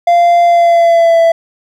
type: tone with pitch glide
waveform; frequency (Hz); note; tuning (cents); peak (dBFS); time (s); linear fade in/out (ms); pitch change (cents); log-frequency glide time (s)
triangle; 692 to 665; F5 to E5; -16 to +15; -3; 0.07-1.32; 5; -69; 0.45-1.2
effects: none